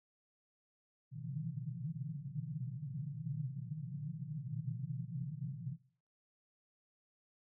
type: band-pass noise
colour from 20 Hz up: pink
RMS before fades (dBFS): -42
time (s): 1.11-5.77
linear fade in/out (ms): 50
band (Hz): 120 to 170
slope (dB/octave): 96
effects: noise-tail reverb RT60 0.5 s tail -19 dB re dry